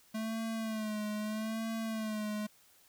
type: tone with vibrato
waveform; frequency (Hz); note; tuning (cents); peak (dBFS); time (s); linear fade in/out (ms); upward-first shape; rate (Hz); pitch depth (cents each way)
square; 217.9; A3; -17; -35; 0.14-2.47; 10; sine; 0.79; 57
effects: white hiss -64 dBFS RMS until 2.88 s